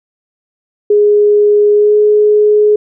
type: tone with pitch glide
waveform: sine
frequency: 415.3 to 420.6 Hz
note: G#4 to G#4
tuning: 0 to +22 cents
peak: -5 dBFS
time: 0.9-2.76 s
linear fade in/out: 5 ms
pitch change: +22 cents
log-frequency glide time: 1.74-1.96 s
effects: none